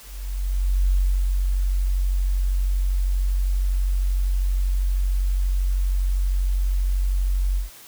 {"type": "tone with ADSR envelope", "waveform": "sine", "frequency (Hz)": 46.3, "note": "F#1", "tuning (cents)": 2, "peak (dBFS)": -15, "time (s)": [0.02, 7.7], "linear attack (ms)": 880, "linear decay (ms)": 350, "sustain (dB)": -3, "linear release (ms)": 140, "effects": ["white hiss -45 dBFS RMS until 7.87 s"]}